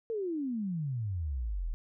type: exponential sweep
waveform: sine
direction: down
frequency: 466.2 to 36.7 Hz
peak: -31 dBFS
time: 0.1-1.74 s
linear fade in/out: 0 ms
effects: none